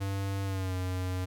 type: tone with pitch glide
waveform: square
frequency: 98 to 91.97 Hz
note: G2 to F#2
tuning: 0 to -10 cents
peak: -31 dBFS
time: 0-1.26 s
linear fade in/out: 20 ms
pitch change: -110 cents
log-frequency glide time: 0.44-0.75 s
effects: none